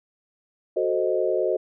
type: chord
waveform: sine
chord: F# diminished seventh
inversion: none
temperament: equal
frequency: 370 / 440 / 523.3 / 622.3 Hz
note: F#4 / A4 / C5 / Eb5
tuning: 0 / 0 / 0 / 0 cents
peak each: -25 / -27 / -26 / -26 dBFS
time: 0.76-1.57 s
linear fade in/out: 10 ms
effects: none